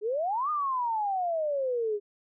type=exponential two-way sweep; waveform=sine; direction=up then down; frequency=402.9 to 1240 to 402.9 Hz; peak=-26 dBFS; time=0.01-2 s; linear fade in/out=50 ms; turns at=0.5 s; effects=none